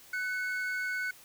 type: tone pair together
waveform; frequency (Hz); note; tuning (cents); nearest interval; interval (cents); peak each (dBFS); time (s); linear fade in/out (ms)
triangle; 1498.6 / 2187; F#6 / C#7; +22 / -24; perfect fifth; 654; -30 / -36; 0.13-1.11; 5
effects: white hiss -55 dBFS RMS until 1.24 s